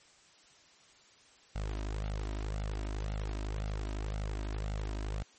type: tone with flanger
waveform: sawtooth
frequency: 51.91 Hz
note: G#1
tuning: in tune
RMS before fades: -36 dBFS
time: 1.55-5.23 s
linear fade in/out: 10 ms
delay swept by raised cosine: 1.4 to 3.2 ms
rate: 1.9 Hz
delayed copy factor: +0.65
effects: white hiss -61 dBFS RMS until 5.38 s + MP3 32 kbps